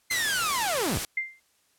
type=linear sweep; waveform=sawtooth; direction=down; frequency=2104 to 38.89 Hz; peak=-22 dBFS; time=0.1-0.99 s; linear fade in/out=10 ms
type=noise; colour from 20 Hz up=white; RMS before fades=-31 dBFS; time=0.11-1.05 s; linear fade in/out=0 ms
type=tone with exponential decay; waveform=sine; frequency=2093 Hz; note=C7; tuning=in tune; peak=-22 dBFS; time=1.17-1.4 s; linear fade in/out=5 ms; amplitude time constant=50 ms
effects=white hiss -67 dBFS RMS until 1.78 s + low-pass 12000 Hz 12 dB/octave